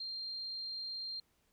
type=tone; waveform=sine; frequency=4186 Hz; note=C8; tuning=in tune; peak=-39 dBFS; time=0-1.2 s; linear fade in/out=5 ms; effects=pink hiss -75 dBFS RMS until 1.52 s